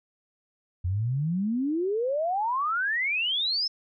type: exponential sweep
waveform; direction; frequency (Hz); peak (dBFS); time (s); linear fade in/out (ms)
sine; up; 85.3 to 5350; -24; 0.84-3.68; 10
effects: none